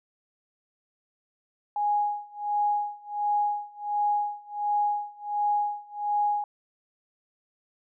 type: tone with tremolo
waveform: sine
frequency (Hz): 828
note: G#5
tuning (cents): -5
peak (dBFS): -21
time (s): 1.76-6.44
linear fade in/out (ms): 2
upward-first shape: sine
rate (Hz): 1.4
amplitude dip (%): 95
effects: none